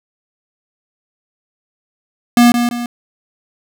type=tone with echo; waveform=square; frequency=239.7 Hz; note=A#3; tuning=48 cents sharp; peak=-6 dBFS; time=2.37-2.52 s; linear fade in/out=2 ms; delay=170 ms; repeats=2; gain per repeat=-7 dB; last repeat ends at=2.86 s; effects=none